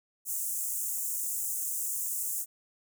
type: high-pass noise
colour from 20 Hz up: pink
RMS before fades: -33 dBFS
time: 0.25-2.46 s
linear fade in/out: 50 ms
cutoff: 6900 Hz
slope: 48 dB/octave
effects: none